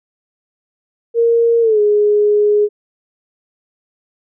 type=tone with pitch glide; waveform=sine; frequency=464.9 to 416.6 Hz; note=A#4 to G#4; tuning=-5 to +5 cents; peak=-9 dBFS; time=1.14-2.69 s; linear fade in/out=50 ms; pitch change=-190 cents; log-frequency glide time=1.61-1.8 s; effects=none